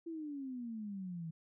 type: exponential sweep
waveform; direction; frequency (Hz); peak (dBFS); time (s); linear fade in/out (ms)
sine; down; 338.5 to 158.8; -40; 0.06-1.31; 10
effects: none